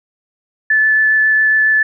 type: tone with vibrato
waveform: sine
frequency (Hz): 1741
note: A6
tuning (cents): -19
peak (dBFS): -9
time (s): 0.7-1.83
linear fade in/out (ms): 5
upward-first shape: triangle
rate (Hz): 7.3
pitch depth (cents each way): 9
effects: none